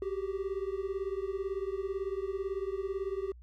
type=beating tone pair; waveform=triangle; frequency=380.6 / 398.6 Hz; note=F#4 / G4; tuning=+49 / +29 cents; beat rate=18 Hz; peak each=-33 / -34 dBFS; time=0.02-3.32 s; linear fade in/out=2 ms; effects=added 60 Hz sine -49 dBFS peak until 3.42 s